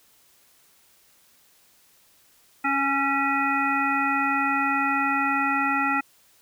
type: harmonic tone with a mistuned harmonic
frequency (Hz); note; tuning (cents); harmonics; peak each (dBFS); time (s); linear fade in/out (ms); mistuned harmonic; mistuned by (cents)
277.2; C#4; 0; 1 / 3 / 5 / 7 / 9; -28 / -27 / -25 / -28 / -29; 2.64-6.01; 10; 5; -28
effects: white hiss -59 dBFS RMS until 6.41 s